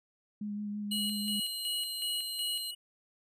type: tone with vibrato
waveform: sine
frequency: 207.2 Hz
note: G#3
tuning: 4 cents flat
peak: -34 dBFS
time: 0.41-1.4 s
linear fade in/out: 5 ms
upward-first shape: sine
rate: 6 Hz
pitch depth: 18 cents each way
type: tone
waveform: sawtooth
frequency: 4138 Hz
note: C8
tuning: 20 cents flat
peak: -34 dBFS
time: 0.91-2.71 s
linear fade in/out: 5 ms
type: tone with tremolo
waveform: square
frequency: 2921 Hz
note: F#7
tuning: 23 cents flat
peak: -33 dBFS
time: 0.91-2.75 s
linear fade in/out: 10 ms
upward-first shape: square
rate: 2.7 Hz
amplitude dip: 60%
effects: resampled to 32000 Hz